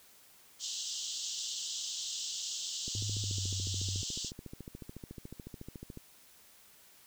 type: band-pass noise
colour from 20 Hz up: white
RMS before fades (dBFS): -39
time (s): 0.59-4.32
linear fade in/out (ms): 50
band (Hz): 2900 to 7700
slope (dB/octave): 96
type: click train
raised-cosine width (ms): 3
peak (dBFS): -31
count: 44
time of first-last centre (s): 2.88-5.974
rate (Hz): 13.9
type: tone with pitch glide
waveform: sine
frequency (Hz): 103.3 to 95.83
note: G#2 to G2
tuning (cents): -9 to -39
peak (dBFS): -35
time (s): 2.95-4.02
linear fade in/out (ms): 10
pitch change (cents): -130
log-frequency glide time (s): 3.18-3.43
effects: white hiss -60 dBFS RMS until 7.06 s